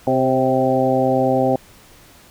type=harmonic tone with a mistuned harmonic; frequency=130 Hz; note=C3; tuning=11 cents flat; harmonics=1 / 2 / 3 / 4 / 5 / 6; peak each=-25 / -20 / -23 / -19 / -22 / -21 dBFS; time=0.07-1.56 s; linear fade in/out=2 ms; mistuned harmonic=4; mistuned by=+27 cents; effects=pink hiss -47 dBFS RMS until 2.3 s

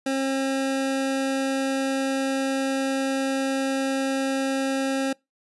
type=tone; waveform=25% pulse; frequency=269 Hz; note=C4; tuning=48 cents sharp; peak=-19 dBFS; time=0.06-5.13 s; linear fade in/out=5 ms; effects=noise-tail reverb RT60 0.2 s tail -25 dB re dry + resampled to 24000 Hz

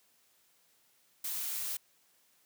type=noise with amplitude modulation; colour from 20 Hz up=blue; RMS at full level=-35 dBFS; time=1.24-1.77 s; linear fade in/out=5 ms; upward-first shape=sine; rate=232 Hz; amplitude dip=35%; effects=white hiss -69 dBFS RMS until 2.45 s + high-pass 100 Hz 12 dB/octave

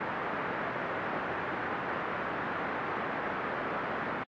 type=low-pass noise; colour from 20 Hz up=white; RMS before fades=-34 dBFS; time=0-4.24 s; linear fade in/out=10 ms; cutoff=1700 Hz; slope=24 dB/octave; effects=high-pass 150 Hz 12 dB/octave + AAC 64 kbps

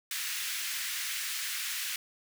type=high-pass noise; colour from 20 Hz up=pink; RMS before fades=-35 dBFS; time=0.11-1.96 s; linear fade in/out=2 ms; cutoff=1700 Hz; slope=24 dB/octave; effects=none

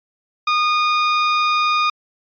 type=tone; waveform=sawtooth; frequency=1226 Hz; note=D#6; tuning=26 cents flat; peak=-11 dBFS; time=0.47-1.9 s; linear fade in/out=5 ms; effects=resampled to 11025 Hz

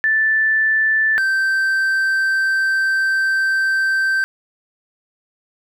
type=tone pair in turn; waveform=sine / triangle; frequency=1760 / 1558.1 Hz; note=A6 / G6; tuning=0 / -11 cents; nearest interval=major second; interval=211 cents; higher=first; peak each=-13 dBFS; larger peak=neither; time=0.04-1.18 / 1.18-4.24 s; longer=second; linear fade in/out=0 ms; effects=none

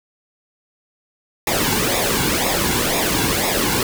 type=noise with flanger; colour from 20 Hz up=pink; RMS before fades=-19 dBFS; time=1.47-3.83 s; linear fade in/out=2 ms; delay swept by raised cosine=0.66 to 1.64 ms; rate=2 Hz; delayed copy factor=-0.7; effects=none

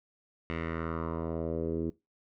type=tone with low-pass filter sweep; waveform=10% pulse; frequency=82 Hz; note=E2; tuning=9 cents flat; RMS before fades=-34 dBFS; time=0.5-1.9 s; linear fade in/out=0 ms; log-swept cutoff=2400 to 330 Hz; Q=2.4; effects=noise-tail reverb RT60 0.2 s tail -19 dB re dry

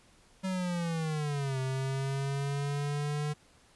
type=linear two-way sweep; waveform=square; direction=down then up; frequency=190.8 to 131 to 149.5 Hz; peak=-31 dBFS; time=0.43-3.34 s; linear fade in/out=20 ms; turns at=1.59 s; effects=pink hiss -62 dBFS RMS until 3.75 s + resampled to 24000 Hz

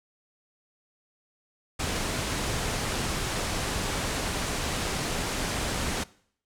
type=low-pass noise; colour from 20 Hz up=pink; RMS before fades=-30 dBFS; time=1.79-6.04 s; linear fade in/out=10 ms; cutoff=10000 Hz; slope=24 dB/octave; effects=noise-tail reverb RT60 0.6 s tail -21 dB re dry

